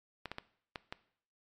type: clicks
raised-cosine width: 0.3 ms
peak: -23 dBFS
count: 5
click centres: 0.257 / 0.316 / 0.384 / 0.758 / 0.925 s
effects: noise-tail reverb RT60 0.6 s tail -18 dB re dry + MP3 64 kbps